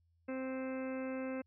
harmonic tone, 261.6 Hz, C4, in tune, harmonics 1 / 2 / 3 / 4 / 5 / 6 / 7 / 8 / 9 / 10, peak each -39 / -41 / -55 / -54 / -55 / -53 / -63 / -54 / -63 / -55 dBFS, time 0.28-1.42 s, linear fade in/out 10 ms, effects added 84 Hz sine -70 dBFS peak until 1.46 s

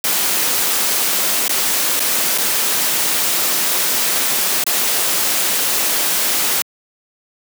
white noise with dropouts, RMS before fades -17 dBFS, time 0.04-6.62 s, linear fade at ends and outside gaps 2 ms, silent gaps 1.481-1.493 / 1.996-2.002 / 2.378-2.383 / 4.639-4.665 s, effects high-pass 200 Hz 12 dB/octave

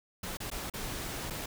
pink noise with dropouts, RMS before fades -38 dBFS, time 0.23-1.46 s, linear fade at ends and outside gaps 5 ms, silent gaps 0.371-0.402 / 0.502-0.514 / 0.7-0.737 / 1.301-1.305 s, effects none

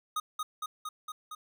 square tone with echo, 1244.5 Hz, D#6, in tune, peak -30 dBFS, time 0.16-0.2 s, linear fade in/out 5 ms, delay 230 ms, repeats 5, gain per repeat -2 dB, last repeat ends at 1.35 s, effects none

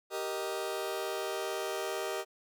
sawtooth chord, Eb major, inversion first, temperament just, 388.9 / 466.7 / 622.3 Hz, G4 / Bb4 / Eb5, -14 / +2 / 0 cents, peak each -33 / -35 / -34 dBFS, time 0.1-2.25 s, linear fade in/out 50 ms, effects none

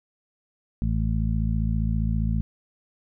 harmonic tone, 55 Hz, A1, in tune, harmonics 1 / 2 / 3 / 4, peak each -24 / -27 / -29 / -30 dBFS, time 0.82-2.41 s, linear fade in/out 0 ms, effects none

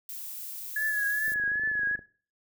violet noise, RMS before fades -39 dBFS, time 0.09-1.34 s, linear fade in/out 2 ms
sine tone with vibrato, 1694 Hz, G#6, 34 cents sharp, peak -25 dBFS, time 0.76-1.96 s, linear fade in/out 5 ms, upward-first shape triangle, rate 2.5 Hz, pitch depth 56 cents each way
click train, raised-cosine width 2 ms, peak -34 dBFS, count 19, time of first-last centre 1.28-1.991 s, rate 25.3 Hz
effects noise-tail reverb RT60 0.4 s tail -17 dB re dry

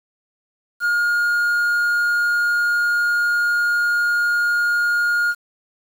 triangle tone with quantisation, 1424 Hz, F6, 33 cents sharp, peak -14 dBFS, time 0.8-5.35 s, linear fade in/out 50 ms, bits 7, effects none

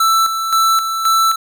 square tone with tremolo, 1326 Hz, E6, 10 cents sharp, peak -11 dBFS, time 0-1.36 s, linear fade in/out 5 ms, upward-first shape square, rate 1.9 Hz, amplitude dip 55%, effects none

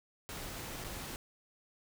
pink noise with dropouts, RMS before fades -43 dBFS, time 0.29-1.16 s, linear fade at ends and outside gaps 0 ms, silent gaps 0.84-0.845 s, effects none

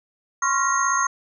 sine tone cluster, 1041 / 1097 / 1386 / 1892 / 6420 Hz, C6 / C#6 / F6 / A#6 / G8, -9 / -18 / -14 / +25 / +40 cents, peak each -26 / -22 / -25 / -30 / -25 dBFS, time 0.42-1.07 s, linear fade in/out 5 ms, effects none

